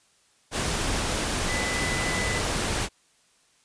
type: tone in noise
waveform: sine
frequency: 2001 Hz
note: B6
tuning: 22 cents sharp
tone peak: -30 dBFS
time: 1.46-2.42 s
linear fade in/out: 50 ms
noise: pink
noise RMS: -27 dBFS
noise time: 0.51-2.89 s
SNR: -6 dB
effects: white hiss -63 dBFS RMS until 3.64 s + resampled to 22050 Hz